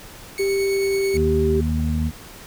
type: tone with tremolo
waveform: sawtooth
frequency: 2217 Hz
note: C#7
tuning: in tune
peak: -24 dBFS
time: 0.38-1.17 s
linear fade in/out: 0 ms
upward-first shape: sine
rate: 9.2 Hz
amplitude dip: 30%
type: tone with pitch glide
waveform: sine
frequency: 392.7 to 389.3 Hz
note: G4 to G4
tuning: +3 to -12 cents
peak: -18 dBFS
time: 0.39-1.61 s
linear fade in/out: 10 ms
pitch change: -15 cents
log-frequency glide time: 0.51-1.5 s
type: harmonic tone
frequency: 77.78 Hz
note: D#2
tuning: in tune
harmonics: 1 / 2 / 3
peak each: -21 / -26 / -24 dBFS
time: 1.13-2.12 s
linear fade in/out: 50 ms
effects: pink hiss -41 dBFS RMS until 2.46 s